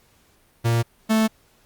45% pulse tone pair in turn, 116.54 / 220 Hz, A#2 / A3, 0 / 0 cents, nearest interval major seventh, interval 1100 cents, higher second, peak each -17 / -16 dBFS, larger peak second, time 0.64-0.83 / 1.09-1.28 s, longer neither, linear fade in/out 20 ms, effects pink hiss -59 dBFS RMS until 1.65 s + Opus 48 kbps

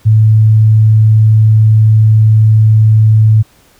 sine tone, 109.1 Hz, A2, 14 cents flat, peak -3 dBFS, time 0.05-3.43 s, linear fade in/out 20 ms, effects pink hiss -47 dBFS RMS until 3.79 s

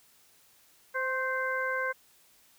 harmonic tone with a mistuned harmonic, 519 Hz, C5, 14 cents flat, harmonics 1 / 2 / 3 / 4, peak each -34 / -35 / -31 / -38 dBFS, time 0.94-1.93 s, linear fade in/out 20 ms, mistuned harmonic 2, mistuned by +30 cents, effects white hiss -62 dBFS RMS until 2.58 s

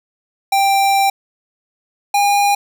square tone pair in turn, 787 / 810.5 Hz, G5 / G#5, +7 / -42 cents, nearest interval minor second, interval 51 cents, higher second, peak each -12 dBFS, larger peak neither, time 0.52-1.1 / 2.14-2.55 s, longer first, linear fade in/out 5 ms, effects none

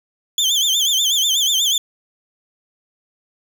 30% pulse tone with vibrato, 3322 Hz, G#7, in tune, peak -12 dBFS, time 0.38-1.78 s, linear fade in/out 2 ms, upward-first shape sine, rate 8.2 Hz, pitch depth 140 cents each way, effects none

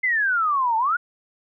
sine exponential two-way sweep, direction down then up, 2093 to 870 to 1488 Hz, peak -18 dBFS, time 0.03-0.97 s, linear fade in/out 10 ms, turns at 0.77 s, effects none

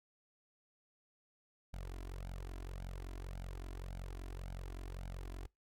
sawtooth tone with flanger, 45.26 Hz, F#1, 37 cents flat, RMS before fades -45 dBFS, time 1.73-5.47 s, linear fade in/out 10 ms, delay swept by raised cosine 1.3 to 3 ms, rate 1.8 Hz, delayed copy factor +0.9, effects noise-tail reverb RT60 0.2 s tail -25 dB re dry + AAC 64 kbps

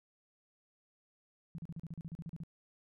sine tone bursts, 164.81 Hz, E3, in tune, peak -40 dBFS, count 13, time 1.55-2.435 s, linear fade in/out 0 ms, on 33 ms, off 38 ms, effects none

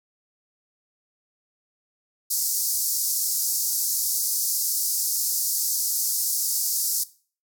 white band-pass noise, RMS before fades -25 dBFS, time 2.3-7.04 s, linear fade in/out 10 ms, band 4800 to 16000 Hz, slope 48 dB/octave, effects noise-tail reverb RT60 0.4 s tail -18 dB re dry

